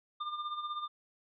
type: tone with tremolo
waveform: square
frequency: 1200 Hz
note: D6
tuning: 37 cents sharp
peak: -34 dBFS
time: 0.2-0.88 s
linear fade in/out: 10 ms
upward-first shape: sine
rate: 16 Hz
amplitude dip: 60%
effects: resampled to 11025 Hz